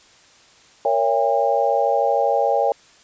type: chord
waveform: sine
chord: A# diminished seventh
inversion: none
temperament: just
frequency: 466.2 / 559.4 / 671.3 / 805.5 Hz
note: A#4 / C#5 / E5 / G5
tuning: 0 / +16 / +31 / +47 cents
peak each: -23 / -20 / -23 / -20 dBFS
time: 0.85-2.72 s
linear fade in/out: 2 ms
effects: white hiss -51 dBFS RMS until 3.03 s + resampled to 16000 Hz